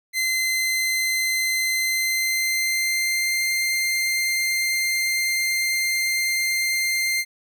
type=tone with pitch glide; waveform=sawtooth; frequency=2065 to 2097 Hz; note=C7 to C7; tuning=-23 to +3 cents; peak=-17 dBFS; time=0.13-7.25 s; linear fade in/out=50 ms; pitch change=+26 cents; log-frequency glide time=1.72-3.46 s; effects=none